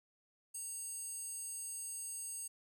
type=tone with high-pass filter; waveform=square; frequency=930 Hz; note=A#5; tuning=4 cents flat; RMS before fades=-44 dBFS; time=0.54-2.48 s; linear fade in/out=10 ms; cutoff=8100 Hz; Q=6.1; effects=none